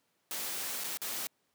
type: noise with dropouts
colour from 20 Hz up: white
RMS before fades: -37 dBFS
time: 0.31-1.27 s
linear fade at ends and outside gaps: 0 ms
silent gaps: 0.837-0.843 / 0.972-1.017 s
effects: pink hiss -75 dBFS RMS until 1.54 s + high-pass 200 Hz 12 dB/octave